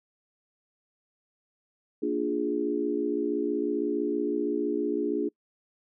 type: chord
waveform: sine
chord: Bb dominant seventh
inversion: none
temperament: equal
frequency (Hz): 233.1 / 293.7 / 349.2 / 415.3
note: Bb3 / D4 / F4 / Ab4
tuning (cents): 0 / 0 / 0 / 0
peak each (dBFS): -35 / -29 / -31 / -30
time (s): 2.02-5.29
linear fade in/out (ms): 10
effects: noise-tail reverb RT60 0.1 s tail -26 dB re dry